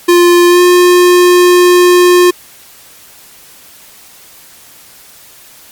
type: tone with pitch glide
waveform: square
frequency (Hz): 349.8 to 356.5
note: F4 to F4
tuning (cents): +3 to +36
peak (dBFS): -4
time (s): 0.08-2.31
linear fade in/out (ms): 10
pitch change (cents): +33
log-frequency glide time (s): 0.48-0.61
effects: white hiss -38 dBFS RMS until 5.71 s + Opus 48 kbps